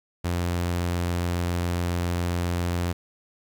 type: tone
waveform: sawtooth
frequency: 87.31 Hz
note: F2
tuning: in tune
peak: -20 dBFS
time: 0.24-2.93 s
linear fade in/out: 10 ms
effects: 10-bit